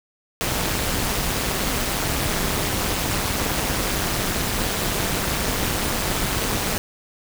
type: noise with amplitude modulation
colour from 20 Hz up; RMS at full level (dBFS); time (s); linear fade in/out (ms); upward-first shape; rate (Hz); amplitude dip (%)
pink; -20; 0.41-6.78; 0; sine; 208; 75
effects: none